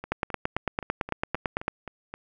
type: two click trains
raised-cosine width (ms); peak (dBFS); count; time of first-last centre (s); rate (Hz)
0.5; -10 / -21; 15 / 9; 0.12-1.681 / 0.04-2.14; 8.97 / 3.81
effects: none